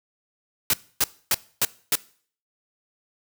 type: noise bursts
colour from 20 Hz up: white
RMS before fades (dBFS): -20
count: 5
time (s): 0.7-1.955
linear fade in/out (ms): 2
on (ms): 35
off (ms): 270
effects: noise-tail reverb RT60 0.5 s tail -21 dB re dry